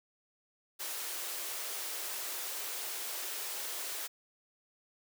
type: high-pass noise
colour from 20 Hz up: white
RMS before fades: -39 dBFS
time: 0.79-4.08 s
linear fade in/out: 20 ms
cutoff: 330 Hz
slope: 48 dB/octave
effects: none